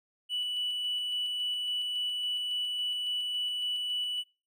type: tone with tremolo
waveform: triangle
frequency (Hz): 2960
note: F#7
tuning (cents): 0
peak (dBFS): -26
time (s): 0.29-4.24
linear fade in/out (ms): 50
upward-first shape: square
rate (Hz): 3.6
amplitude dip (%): 25
effects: noise-tail reverb RT60 0.3 s tail -24 dB re dry + tanh soft clip ceiling -25 dBFS